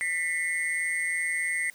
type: tone cluster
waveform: sine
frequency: 1808 / 1990 / 2153 / 8620 Hz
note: A6 / B6 / C7 / C#9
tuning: +47 / +13 / +49 / -49 cents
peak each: -36 / -27 / -31 / -36 dBFS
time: 0.01-1.7 s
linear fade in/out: 0 ms
effects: tanh soft clip ceiling -19 dBFS + white hiss -55 dBFS RMS until 1.74 s